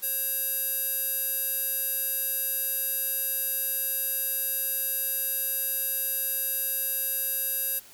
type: tone with band-pass filter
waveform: square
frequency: 540 Hz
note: C#5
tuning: 45 cents flat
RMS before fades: -29 dBFS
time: 0.02-7.8 s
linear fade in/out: 20 ms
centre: 12000 Hz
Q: 8.5
effects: white hiss -51 dBFS RMS until 7.93 s